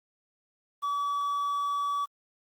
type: tone with quantisation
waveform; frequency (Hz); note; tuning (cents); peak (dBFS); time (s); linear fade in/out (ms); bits
triangle; 1144; D6; -46; -25; 0.82-2.06; 20; 9
effects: Opus 24 kbps